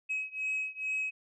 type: beating tone pair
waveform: sine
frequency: 2550 / 2552.3 Hz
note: D#7 / D#7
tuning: +42 / +43 cents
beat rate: 2.3 Hz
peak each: -33 / -34 dBFS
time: 0.09-1.11 s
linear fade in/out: 20 ms
effects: tanh soft clip ceiling -27 dBFS